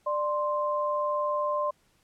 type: tone pair together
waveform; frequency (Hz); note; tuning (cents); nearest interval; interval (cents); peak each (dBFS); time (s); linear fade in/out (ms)
sine; 593.8 / 1046.5; D5 / C6; +19 / 0; minor seventh; 981; -28; 0.06-1.71; 10
effects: pink hiss -67 dBFS RMS until 2.03 s + low-pass 12000 Hz 12 dB/octave